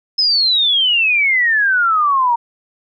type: exponential sweep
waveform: sine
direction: down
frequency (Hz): 5180 to 926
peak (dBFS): -11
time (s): 0.18-2.36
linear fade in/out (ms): 10
effects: none